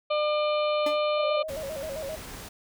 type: harmonic tone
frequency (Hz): 600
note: D5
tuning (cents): +37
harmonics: 1 / 2 / 4 / 5 / 6 / 7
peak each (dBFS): -24 / -30 / -36 / -38 / -40 / -41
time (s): 0.1-1.43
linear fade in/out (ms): 10
type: tone with exponential decay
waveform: 20% pulse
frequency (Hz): 293.7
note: D4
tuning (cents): 0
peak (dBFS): -23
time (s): 0.86-1.02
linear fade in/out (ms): 5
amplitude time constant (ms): 33
type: tone with vibrato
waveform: sine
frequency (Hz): 587.3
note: D5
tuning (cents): 0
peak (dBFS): -32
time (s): 1.17-2.16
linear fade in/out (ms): 10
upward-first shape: square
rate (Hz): 7.6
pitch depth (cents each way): 120
type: noise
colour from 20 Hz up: pink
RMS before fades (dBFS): -41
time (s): 1.48-2.49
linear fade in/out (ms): 10
effects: none